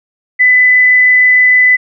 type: tone with frequency modulation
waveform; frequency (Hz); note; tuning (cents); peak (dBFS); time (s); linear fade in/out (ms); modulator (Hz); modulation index
sine; 2002; B6; +23; -4; 0.39-1.77; 20; 26.4; 0.32
effects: none